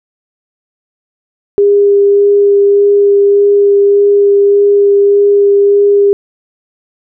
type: tone with vibrato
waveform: sine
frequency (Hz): 403.8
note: G#4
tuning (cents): -49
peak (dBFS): -4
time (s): 1.58-6.13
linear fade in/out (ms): 0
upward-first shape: sine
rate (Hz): 1.7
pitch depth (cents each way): 9
effects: none